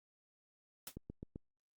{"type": "noise with exponential decay", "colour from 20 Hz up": "white", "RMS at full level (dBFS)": -41, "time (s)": [0.87, 0.96], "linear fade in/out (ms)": 2, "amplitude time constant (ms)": 18}
{"type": "click train", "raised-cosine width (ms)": 3, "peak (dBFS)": -32, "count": 4, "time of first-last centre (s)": [0.97, 1.359], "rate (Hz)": 7.71}
{"effects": ["Opus 48 kbps"]}